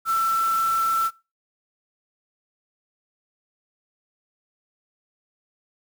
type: tone in noise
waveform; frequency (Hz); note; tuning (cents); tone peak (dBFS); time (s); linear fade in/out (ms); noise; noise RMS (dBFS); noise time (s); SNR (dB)
sine; 1337; E6; +24; -19; 0.05-1.11; 50; white; -36; 0.05-1.11; +14
effects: noise-tail reverb RT60 0.3 s tail -23 dB re dry